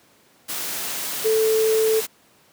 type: tone in noise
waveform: sine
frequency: 440 Hz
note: A4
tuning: in tune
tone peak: -16 dBFS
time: 1.24-2.01 s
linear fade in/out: 20 ms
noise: white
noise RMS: -28 dBFS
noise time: 0.48-2.07 s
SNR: +9 dB
effects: pink hiss -56 dBFS RMS until 2.52 s + high-pass 150 Hz 12 dB/octave